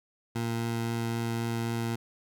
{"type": "tone with vibrato", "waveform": "20% pulse", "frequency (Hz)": 116, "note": "A#2", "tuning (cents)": -8, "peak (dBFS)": -24, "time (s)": [0.35, 1.96], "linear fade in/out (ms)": 10, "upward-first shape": "triangle", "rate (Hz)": 3.8, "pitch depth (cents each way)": 8, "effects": []}